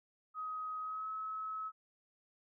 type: tone with pitch glide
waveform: sine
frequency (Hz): 1261 to 1289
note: D#6 to E6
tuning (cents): +23 to -39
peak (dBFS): -38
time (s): 0.34-1.72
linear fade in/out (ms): 50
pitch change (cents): +38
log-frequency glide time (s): 0.81-1.08
effects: none